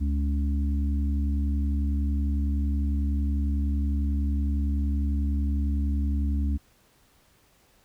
harmonic tone, 70.9 Hz, C#2, 40 cents sharp, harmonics 1 / 3 / 4, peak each -23 / -33 / -35 dBFS, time 0-6.58 s, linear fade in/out 20 ms, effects pink hiss -62 dBFS RMS until 7.84 s

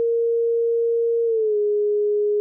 sine tone with pitch glide, 464.3 to 416 Hz, A#4 to G#4, -7 to +3 cents, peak -17 dBFS, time 0-2.4 s, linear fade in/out 0 ms, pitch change -190 cents, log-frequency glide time 1.25-1.57 s, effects none

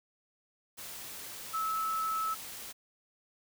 sine tone in noise, 1303 Hz, E6, 20 cents flat, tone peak -30 dBFS, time 1.53-2.35 s, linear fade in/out 20 ms, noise white, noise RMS -44 dBFS, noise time 0.77-2.73 s, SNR +11 dB, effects none

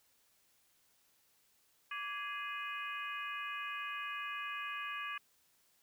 harmonic tone with a mistuned harmonic, 415.3 Hz, G#4, in tune, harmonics 3 / 4 / 5 / 6 / 7, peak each -43 / -44 / -50 / -44 / -49 dBFS, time 1.91-5.18 s, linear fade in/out 5 ms, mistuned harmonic 3, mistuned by -120 cents, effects white hiss -72 dBFS RMS until 5.82 s

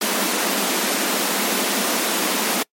pink high-pass noise, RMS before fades -21 dBFS, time 0.01-2.63 s, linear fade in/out 5 ms, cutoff 190 Hz, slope 96 dB/octave, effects noise-tail reverb RT60 0.1 s tail -26 dB re dry + MP3 64 kbps

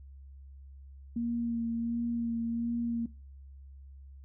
sine tone with vibrato, 233.1 Hz, A#3, in tune, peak -29 dBFS, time 1.16-3.06 s, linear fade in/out 5 ms, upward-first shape sine, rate 1.4 Hz, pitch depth 19 cents each way, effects noise-tail reverb RT60 0.3 s tail -19 dB re dry + added 68 Hz sine -47 dBFS peak until 4.24 s

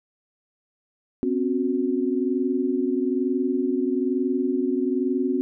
sine tone cluster, 252.7 / 273.8 / 365.9 Hz, B3 / C#4 / F#4, +40 / -21 / -19 cents, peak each -25 dBFS, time 1.23-5.41 s, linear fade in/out 0 ms, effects none

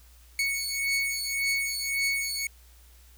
sawtooth beating tone pair, 2217 / 2218.8 Hz, C#7 / C#7, 0 / +1 cents, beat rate 1.8 Hz, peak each -26 dBFS, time 0.39-2.47 s, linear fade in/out 2 ms, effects added 60 Hz sine -52 dBFS peak until 3.17 s + white hiss -59 dBFS RMS until 3.17 s

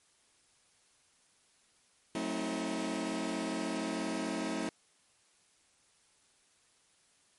sawtooth chord, F# diminished seventh, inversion none, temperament just, 185 / 222 / 266.4 / 319.7 Hz, F#3 / A3 / C4 / Eb4, 0 / +16 / +31 / +47 cents, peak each -38 / -35 / -35 / -33 dBFS, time 2.15-4.69 s, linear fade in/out 2 ms, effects white hiss -68 dBFS RMS until 7.38 s + MP3 48 kbps

